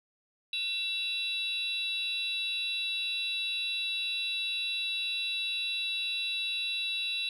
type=tone cluster; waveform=sine; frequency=2699 / 3471 / 3914 Hz; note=E7 / A7 / B7; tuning=+40 / -24 / -16 cents; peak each=-33 / -39 / -31 dBFS; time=0.53-7.29 s; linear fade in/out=2 ms; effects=tanh soft clip ceiling -25 dBFS